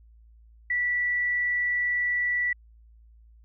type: tone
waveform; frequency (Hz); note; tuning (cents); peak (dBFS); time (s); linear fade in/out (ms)
sine; 1958; B6; -15; -23; 0.7-2.53; 5
effects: added 56 Hz sine -51 dBFS peak until 3.44 s